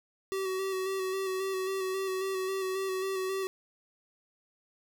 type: tone with vibrato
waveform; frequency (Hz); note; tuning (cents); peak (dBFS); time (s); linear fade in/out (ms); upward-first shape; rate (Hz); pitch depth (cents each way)
square; 380.7; F#4; +49; -31; 0.32-3.47; 0; square; 3.7; 22
effects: none